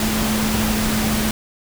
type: tone in noise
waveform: sine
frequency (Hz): 216.4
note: A3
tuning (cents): -29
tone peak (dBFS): -20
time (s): 0-1.31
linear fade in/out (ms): 2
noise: pink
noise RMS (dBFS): -22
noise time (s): 0-1.31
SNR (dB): -1
effects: none